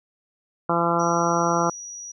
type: harmonic tone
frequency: 170 Hz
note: F3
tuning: 46 cents flat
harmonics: 1 / 2 / 3 / 4 / 5 / 6 / 7 / 8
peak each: -27 / -27 / -27 / -27 / -27 / -27 / -27 / -27 dBFS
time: 0.69-1.7 s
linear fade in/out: 5 ms
type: tone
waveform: sine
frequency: 5800 Hz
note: F#8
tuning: 35 cents flat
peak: -34 dBFS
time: 0.99-2.12 s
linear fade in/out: 10 ms
effects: none